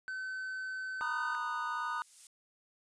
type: tone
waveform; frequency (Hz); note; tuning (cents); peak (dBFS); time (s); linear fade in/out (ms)
triangle; 1525; G6; -48; -35; 0.08-1.35; 0
type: chord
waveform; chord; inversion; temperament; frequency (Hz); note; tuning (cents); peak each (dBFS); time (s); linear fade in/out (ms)
triangle; B major seventh; third; just; 926 / 987.8 / 1234.7 / 1481.6; A#5 / B5 / D#6 / F#6; -12 / 0 / -14 / +2; -39 / -40 / -35 / -38; 1.01-2.02; 0
type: noise with exponential growth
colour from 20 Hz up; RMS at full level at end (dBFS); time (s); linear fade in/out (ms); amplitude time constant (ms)
violet; -45; 1.3-2.27; 2; 210
effects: resampled to 22050 Hz